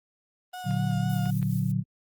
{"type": "tone with vibrato", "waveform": "35% pulse", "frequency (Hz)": 723, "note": "F#5", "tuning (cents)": -40, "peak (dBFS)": -34, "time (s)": [0.53, 1.31], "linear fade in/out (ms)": 10, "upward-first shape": "sine", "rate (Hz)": 4, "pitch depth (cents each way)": 26}
{"type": "chord", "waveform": "sine", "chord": "Bb augmented", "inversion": "none", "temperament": "equal", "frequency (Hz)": [116.54, 146.83, 185], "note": ["Bb2", "D3", "F#3"], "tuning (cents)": [0, 0, 0], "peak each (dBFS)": -28, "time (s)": [0.64, 1.84], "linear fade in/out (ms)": 50}
{"type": "clicks", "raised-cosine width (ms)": 0.3, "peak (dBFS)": -28, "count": 3, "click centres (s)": [0.709, 1.257, 1.428]}
{"type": "noise with tremolo", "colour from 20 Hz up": "violet", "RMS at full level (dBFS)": -45, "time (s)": [1.09, 1.72], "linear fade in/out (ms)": 10, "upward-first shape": "square", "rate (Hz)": 4.9, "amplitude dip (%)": 45}
{"effects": ["Opus 24 kbps"]}